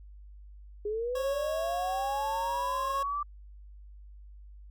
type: linear sweep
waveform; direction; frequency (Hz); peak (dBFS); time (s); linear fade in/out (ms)
sine; up; 408.6 to 1180; -29; 0.85-3.23; 5
type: tone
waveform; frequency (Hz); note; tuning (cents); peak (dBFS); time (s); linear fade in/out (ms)
25% pulse; 551; C#5; -11; -31; 1.15-3.03; 5
effects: added 50 Hz sine -46 dBFS peak until 4.7 s + MP3 96 kbps